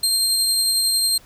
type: tone with tremolo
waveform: 25% pulse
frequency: 4186 Hz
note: C8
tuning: in tune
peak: -11 dBFS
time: 0.03-1.18 s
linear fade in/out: 5 ms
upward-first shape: triangle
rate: 11 Hz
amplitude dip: 25%
effects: pink hiss -50 dBFS RMS until 1.25 s